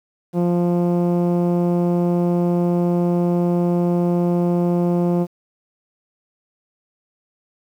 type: tone with low-pass filter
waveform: 10% pulse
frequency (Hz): 174.61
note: F3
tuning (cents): 0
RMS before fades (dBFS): -18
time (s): 0.33-5.27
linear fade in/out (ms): 50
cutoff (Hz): 360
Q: 0.51
effects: 8-bit